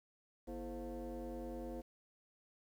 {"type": "tone with frequency modulation", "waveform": "sine", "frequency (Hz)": 140, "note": "C#3", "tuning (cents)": 18, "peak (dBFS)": -40, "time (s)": [0.47, 1.82], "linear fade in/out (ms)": 20, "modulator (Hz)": 190, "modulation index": 2.6, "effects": ["tanh soft clip ceiling -40 dBFS", "11-bit"]}